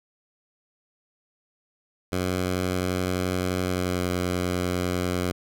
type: tone with pitch glide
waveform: 10% pulse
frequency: 91.6 to 90.08 Hz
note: F#2 to F#2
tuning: -17 to -46 cents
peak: -16 dBFS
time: 2.12-5.32 s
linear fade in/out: 5 ms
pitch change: -29 cents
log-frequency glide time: 3.68-4.04 s
effects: none